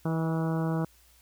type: harmonic tone with a mistuned harmonic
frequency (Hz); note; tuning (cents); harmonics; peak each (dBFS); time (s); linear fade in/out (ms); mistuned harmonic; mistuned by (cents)
162.3; E3; -27; 1 / 2 / 3 / 4 / 5 / 6 / 7 / 8 / 9; -27 / -33 / -37 / -39 / -41 / -43 / -44 / -45 / -46; 0.05-0.85; 5; 4; -17
effects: added 60 Hz sine -61 dBFS peak until 1.21 s + white hiss -61 dBFS RMS until 1.21 s